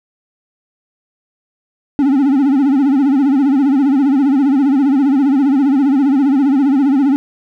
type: tone with vibrato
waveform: triangle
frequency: 274.8 Hz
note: C#4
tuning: 15 cents flat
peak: -7 dBFS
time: 1.99-7.16 s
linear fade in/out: 0 ms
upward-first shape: sine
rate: 15 Hz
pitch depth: 120 cents each way
effects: none